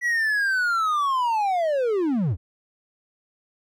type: linear sweep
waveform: triangle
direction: down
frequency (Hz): 1958 to 69.3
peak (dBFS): -18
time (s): 0.01-2.37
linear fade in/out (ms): 50
effects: none